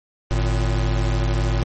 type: tone pair together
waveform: square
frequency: 50.5 / 113.5 Hz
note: G#1 / A#2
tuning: -48 / -46 cents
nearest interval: octave + major second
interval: 1402 cents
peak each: -20 / -23 dBFS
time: 0.31-1.63 s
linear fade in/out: 0 ms
effects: MP3 32 kbps